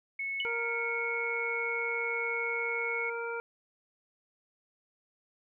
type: tone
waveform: sine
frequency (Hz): 2200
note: C#7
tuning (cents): -14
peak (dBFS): -32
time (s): 0.19-3.1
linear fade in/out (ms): 5
type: tone with exponential decay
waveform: sine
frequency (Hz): 2960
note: F#7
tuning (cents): 0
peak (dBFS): -28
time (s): 0.4-0.5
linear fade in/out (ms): 1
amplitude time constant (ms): 20
type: harmonic tone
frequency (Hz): 466.2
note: A#4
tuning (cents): 0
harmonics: 1 / 2 / 3 / 5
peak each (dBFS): -36 / -41 / -38 / -43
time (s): 0.45-3.4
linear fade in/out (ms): 0
effects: none